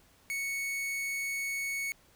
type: tone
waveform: 45% pulse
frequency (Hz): 2217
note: C#7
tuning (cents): 0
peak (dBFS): -32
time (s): 0.3-1.92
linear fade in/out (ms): 0
effects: pink hiss -63 dBFS RMS until 2.15 s